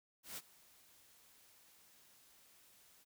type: noise with ADSR envelope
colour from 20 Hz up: white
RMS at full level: -45 dBFS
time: 0.23-3.05 s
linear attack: 140 ms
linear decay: 39 ms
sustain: -21 dB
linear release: 27 ms
effects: none